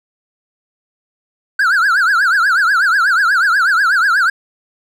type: tone with vibrato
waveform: triangle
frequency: 1487 Hz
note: F#6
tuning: 8 cents sharp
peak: -8 dBFS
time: 1.59-4.3 s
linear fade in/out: 5 ms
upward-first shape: triangle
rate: 8.2 Hz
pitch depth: 240 cents each way
effects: none